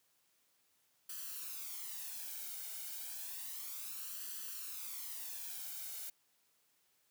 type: noise with flanger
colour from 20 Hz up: blue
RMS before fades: -45 dBFS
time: 1.09-6.1 s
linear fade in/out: 5 ms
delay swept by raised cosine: 0.66 to 1.36 ms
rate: 0.31 Hz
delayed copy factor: +0.65
effects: white hiss -75 dBFS RMS until 7.1 s + high-pass 80 Hz 12 dB/octave